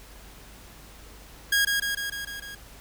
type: tone with echo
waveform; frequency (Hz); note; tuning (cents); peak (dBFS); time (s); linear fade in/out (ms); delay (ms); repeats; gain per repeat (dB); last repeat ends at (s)
sawtooth; 1637; G#6; -25; -16; 1.52-1.65; 5; 150; 6; -3; 2.55
effects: added 50 Hz sine -49 dBFS peak until 2.8 s + pink hiss -49 dBFS RMS until 2.8 s